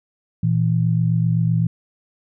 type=tone pair together; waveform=sine; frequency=116.8 / 164.61 Hz; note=A#2 / E3; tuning=+4 / -2 cents; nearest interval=tritone; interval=594 cents; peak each=-18 dBFS; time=0.43-1.67 s; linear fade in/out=5 ms; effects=none